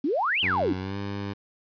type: exponential two-way sweep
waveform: sine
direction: up then down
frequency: 256.4 to 3259 to 258.9 Hz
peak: -22 dBFS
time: 0.04-0.73 s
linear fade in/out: 5 ms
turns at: 0.41 s
type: tone with pitch glide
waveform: 15% pulse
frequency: 92.6 to 100.4 Hz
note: F#2 to G2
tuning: +2 to +42 cents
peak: -24 dBFS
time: 0.42-1.34 s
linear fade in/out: 20 ms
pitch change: +140 cents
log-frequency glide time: 0.77-0.97 s
effects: resampled to 11025 Hz + 9-bit